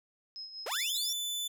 sine tone with tremolo, 5130 Hz, E8, 48 cents flat, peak -39 dBFS, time 0.36-0.97 s, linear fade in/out 0 ms, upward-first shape sine, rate 5.2 Hz, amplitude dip 60%
sawtooth linear sweep, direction up, 369.8 to 5790 Hz, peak -31 dBFS, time 0.66-1.13 s, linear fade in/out 5 ms
sawtooth tone, 3500 Hz, A7, 10 cents flat, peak -30 dBFS, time 0.71-1.48 s, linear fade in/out 10 ms
effects none

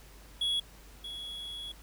triangle tone pair in turn, 3354 / 3354 Hz, G#7 / G#7, +16 / +16 cents, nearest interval unison, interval 0 cents, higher neither, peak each -26 / -37 dBFS, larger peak first, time 0.41-0.6 / 1.04-1.72 s, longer second, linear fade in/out 5 ms, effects added 50 Hz sine -52 dBFS peak until 1.82 s + pink hiss -56 dBFS RMS until 1.82 s

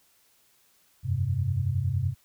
sine chord, F suspended second, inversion none, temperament equal, 87.31 / 98 / 130.81 Hz, F2 / G2 / C3, 0 / 0 / 0 cents, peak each -31 / -27 / -28 dBFS, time 1.03-2.15 s, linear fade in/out 50 ms, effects white hiss -64 dBFS RMS until 2.24 s

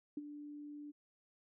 sine tone with ADSR envelope, 293.7 Hz, D4, in tune, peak -36 dBFS, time 0.17-0.92 s, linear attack 4 ms, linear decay 29 ms, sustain -10 dB, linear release 21 ms, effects none

